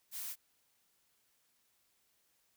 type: noise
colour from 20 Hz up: blue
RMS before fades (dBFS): -42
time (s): 0.11-0.36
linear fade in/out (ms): 50
effects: white hiss -75 dBFS RMS until 2.56 s